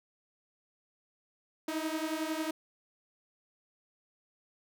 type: beating tone pair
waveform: sawtooth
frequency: 311.1 / 322.1 Hz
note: D#4 / E4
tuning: 0 / -40 cents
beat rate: 11 Hz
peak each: -31 / -32 dBFS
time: 1.68-2.51 s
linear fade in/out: 5 ms
effects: none